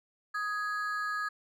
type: ring-modulated tone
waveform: triangle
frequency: 1458 Hz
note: F#6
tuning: 26 cents flat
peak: -26 dBFS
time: 0.34-1.29 s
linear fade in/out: 10 ms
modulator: 207 Hz
effects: none